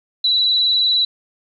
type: tone with vibrato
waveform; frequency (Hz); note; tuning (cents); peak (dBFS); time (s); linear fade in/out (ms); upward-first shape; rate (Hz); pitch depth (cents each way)
sine; 3951; B7; 0; -13; 0.24-1.05; 5; square; 20; 24
effects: 9-bit